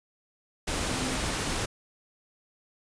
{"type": "tone in noise", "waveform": "sine", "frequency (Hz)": 255.7, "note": "C4", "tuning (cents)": -40, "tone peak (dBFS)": -33, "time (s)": [0.89, 1.17], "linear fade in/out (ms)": 10, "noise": "pink", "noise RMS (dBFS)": -30, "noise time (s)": [0.67, 1.66], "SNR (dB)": -6, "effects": ["resampled to 22050 Hz"]}